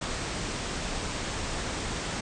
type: low-pass noise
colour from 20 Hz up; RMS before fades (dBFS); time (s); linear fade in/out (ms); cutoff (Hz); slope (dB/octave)
pink; -33; 0.01-2.21; 10; 8700; 96
effects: none